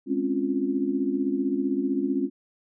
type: chord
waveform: sine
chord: Db major seventh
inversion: second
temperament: equal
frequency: 207.7 / 261.6 / 277.2 / 349.2 Hz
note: Ab3 / C4 / Db4 / F4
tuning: 0 / 0 / 0 / 0 cents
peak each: -32 / -28 / -26 / -30 dBFS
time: 0.06-2.3 s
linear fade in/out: 50 ms
effects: none